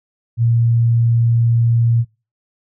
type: tone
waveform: sine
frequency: 116.8 Hz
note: A#2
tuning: 4 cents sharp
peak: -11 dBFS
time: 0.37-2.05 s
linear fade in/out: 50 ms
effects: noise-tail reverb RT60 0.3 s tail -23 dB re dry